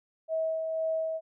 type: tone with tremolo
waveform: sine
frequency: 643 Hz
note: E5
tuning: 43 cents flat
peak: -26 dBFS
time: 0.28-1.21 s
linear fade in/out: 50 ms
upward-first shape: sine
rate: 2 Hz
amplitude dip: 35%
effects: none